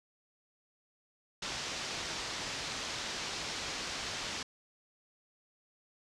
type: low-pass noise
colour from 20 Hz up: white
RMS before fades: -39 dBFS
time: 1.42-4.43 s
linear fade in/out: 5 ms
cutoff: 6100 Hz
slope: 24 dB/octave
effects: low-pass 10000 Hz 12 dB/octave